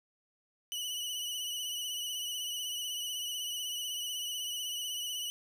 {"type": "tone with vibrato", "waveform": "sawtooth", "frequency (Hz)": 2960, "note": "F#7", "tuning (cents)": 0, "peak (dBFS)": -32, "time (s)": [0.72, 5.3], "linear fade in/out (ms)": 0, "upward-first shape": "triangle", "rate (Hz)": 16, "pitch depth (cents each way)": 53, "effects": []}